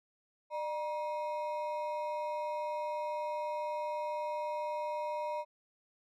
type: ring-modulated tone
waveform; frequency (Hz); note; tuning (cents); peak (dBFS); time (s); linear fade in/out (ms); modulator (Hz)
triangle; 777; G5; -16; -29; 0.5-5.45; 50; 175
effects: none